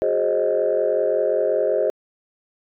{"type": "chord", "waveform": "sine", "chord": "Ab dominant seventh", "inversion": "third", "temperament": "equal with one note detuned", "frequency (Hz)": [370, 415.3, 532.1, 622.3], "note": ["Gb4", "Ab4", "C5", "Eb5"], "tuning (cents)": [0, 0, 29, 0], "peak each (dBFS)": [-26, -22, -21, -21], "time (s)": [0.02, 1.9], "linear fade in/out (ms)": 0, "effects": ["tanh soft clip ceiling -10 dBFS"]}